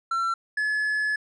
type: tone pair in turn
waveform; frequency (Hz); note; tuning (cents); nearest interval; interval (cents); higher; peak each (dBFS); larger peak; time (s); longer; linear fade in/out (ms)
triangle; 1352 / 1710.7; E6 / A6; +43 / -49; major third; 408; second; -21; neither; 0.11-0.34 / 0.57-1.16; second; 5
effects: resampled to 24000 Hz